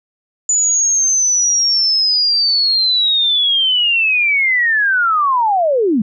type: linear sweep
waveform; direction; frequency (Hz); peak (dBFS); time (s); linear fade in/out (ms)
sine; down; 7000 to 193.2; -11; 0.49-6.02; 5
effects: none